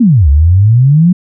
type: exponential two-way sweep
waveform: sine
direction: down then up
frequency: 261.6 to 67.8 to 186.3 Hz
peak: -3 dBFS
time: 0-1.13 s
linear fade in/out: 10 ms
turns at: 0.29 s
effects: none